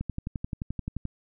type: click train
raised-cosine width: 5 ms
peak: -19 dBFS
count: 13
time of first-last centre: 0.01-1.053 s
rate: 11.5 Hz
effects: none